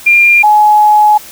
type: tone pair in turn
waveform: sine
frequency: 2397 / 844 Hz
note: D7 / G#5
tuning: +35 / +28 cents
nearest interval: octave + tritone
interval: 1807 cents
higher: first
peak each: -3 dBFS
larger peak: neither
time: 0.06-0.43 / 0.43-1.18 s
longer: second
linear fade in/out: 10 ms
effects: white hiss -32 dBFS RMS until 1.31 s